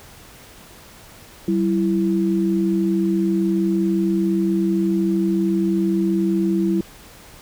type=tone pair together; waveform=sine; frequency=192.08 / 332.4 Hz; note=G3 / E4; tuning=-35 / +15 cents; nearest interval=major sixth; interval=950 cents; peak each=-19 dBFS; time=1.48-6.81 s; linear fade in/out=2 ms; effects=pink hiss -44 dBFS RMS until 7.41 s